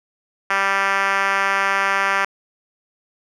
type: tone with band-pass filter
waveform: 5% pulse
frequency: 196 Hz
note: G3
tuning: in tune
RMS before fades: -19 dBFS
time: 0.5-2.25 s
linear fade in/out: 5 ms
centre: 1500 Hz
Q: 1.1
effects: none